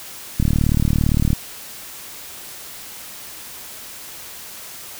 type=click train; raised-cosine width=5 ms; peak=-5 dBFS; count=36; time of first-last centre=0.4-1.331 s; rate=37.6 Hz; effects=white hiss -36 dBFS RMS until 4.99 s